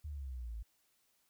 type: exponential sweep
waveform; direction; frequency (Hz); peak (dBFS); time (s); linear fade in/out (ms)
sine; down; 77 to 52.7; -40; 0.04-0.63; 10
effects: white hiss -75 dBFS RMS until 1.29 s